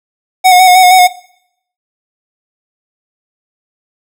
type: tone with vibrato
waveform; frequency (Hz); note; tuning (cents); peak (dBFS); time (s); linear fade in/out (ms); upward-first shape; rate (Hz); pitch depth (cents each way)
square; 735; F#5; -12; -3; 0.44-1.08; 20; square; 6.4; 28
effects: noise-tail reverb RT60 0.7 s tail -20 dB re dry